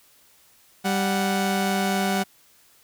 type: tone pair together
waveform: sawtooth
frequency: 195.74 / 739 Hz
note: G3 / F#5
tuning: -2 / -2 cents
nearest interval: octave + major seventh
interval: 2300 cents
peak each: -19 / -22 dBFS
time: 0.84-2.24 s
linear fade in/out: 20 ms
effects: white hiss -57 dBFS RMS until 2.83 s